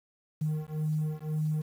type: beating tone pair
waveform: triangle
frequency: 153.2 / 155.1 Hz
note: D#3 / D#3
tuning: -27 / -5 cents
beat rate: 1.9 Hz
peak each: -28 dBFS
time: 0.41-1.62 s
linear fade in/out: 10 ms
effects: tanh soft clip ceiling -24 dBFS + 9-bit